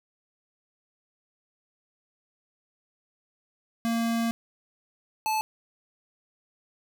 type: tone pair in turn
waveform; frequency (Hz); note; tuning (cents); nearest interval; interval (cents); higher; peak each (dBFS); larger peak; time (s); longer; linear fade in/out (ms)
square; 230.4 / 869.9; A#3 / A5; -20 / -20; octave + major seventh; 2300; second; -25; neither; 3.85-4.31 / 5.26-5.41; first; 0
effects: none